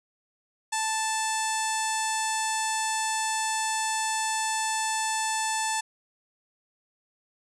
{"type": "tone with low-pass filter", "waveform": "sawtooth", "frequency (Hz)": 880, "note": "A5", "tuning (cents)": 0, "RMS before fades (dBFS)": -28, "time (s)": [0.72, 5.81], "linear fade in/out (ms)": 10, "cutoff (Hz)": 8200, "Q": 4.2, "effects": []}